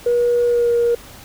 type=tone with pitch glide; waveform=sine; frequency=480.8 to 473.1 Hz; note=B4 to A#4; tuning=-46 to +26 cents; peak=-12 dBFS; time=0.06-0.95 s; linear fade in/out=5 ms; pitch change=-28 cents; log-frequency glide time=0.45-0.72 s; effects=tanh soft clip ceiling -9 dBFS + pink hiss -40 dBFS RMS until 1.24 s